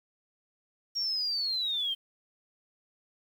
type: linear sweep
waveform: sine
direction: down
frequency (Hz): 5610 to 3106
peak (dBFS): -28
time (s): 0.95-1.95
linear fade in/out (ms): 20
effects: 9-bit